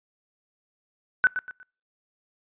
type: tone with echo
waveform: sine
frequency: 1500 Hz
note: F#6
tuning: 23 cents sharp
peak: -14 dBFS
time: 1.24-1.27 s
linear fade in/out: 0 ms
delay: 120 ms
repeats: 3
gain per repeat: -10 dB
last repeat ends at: 1.63 s
effects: noise-tail reverb RT60 0.4 s tail -26 dB re dry + resampled to 8000 Hz